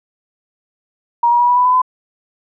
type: tone with pitch steps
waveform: sine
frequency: 946 / 957 / 968.1 / 979.4 / 990.7 / 1002.3 / 1013.9 Hz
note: A#5 / A#5 / B5 / B5 / B5 / B5 / B5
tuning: +25 / +45 / -35 / -15 / +5 / +25 / +45 cents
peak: -9 dBFS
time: 1.23-1.818 s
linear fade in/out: 5 ms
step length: 84 ms
effects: none